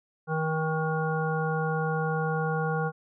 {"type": "harmonic tone", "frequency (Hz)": 158.4, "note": "D#3", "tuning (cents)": 31, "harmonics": [1, 3, 5, 7, 9], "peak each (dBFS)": [-28, -31, -33, -37, -34], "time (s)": [0.27, 2.92], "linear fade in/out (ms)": 50, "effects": []}